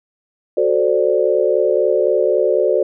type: chord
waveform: sine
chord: D dominant seventh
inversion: first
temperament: equal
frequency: 370 / 440 / 523.3 / 587.3 Hz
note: F#4 / A4 / C5 / D5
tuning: 0 / 0 / 0 / 0 cents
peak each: -18 dBFS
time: 0.57-2.83 s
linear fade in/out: 5 ms
effects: none